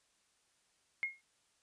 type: tone with exponential decay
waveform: sine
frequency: 2150 Hz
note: C7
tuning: 47 cents sharp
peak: -29 dBFS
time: 1.03-1.21 s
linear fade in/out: 0 ms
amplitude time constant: 37 ms
effects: white hiss -74 dBFS RMS until 1.62 s + resampled to 22050 Hz